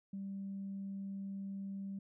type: tone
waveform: sine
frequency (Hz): 196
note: G3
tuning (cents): 0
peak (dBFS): -39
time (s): 0.13-1.99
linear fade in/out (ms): 5
effects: tanh soft clip ceiling -35 dBFS